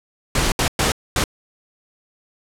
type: noise bursts at uneven times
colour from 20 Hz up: pink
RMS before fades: -18 dBFS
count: 4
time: 0.35-0.52 / 0.59-0.68 / 0.79-0.92 / 1.16-1.24 s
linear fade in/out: 2 ms
effects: low-pass 10000 Hz 12 dB/octave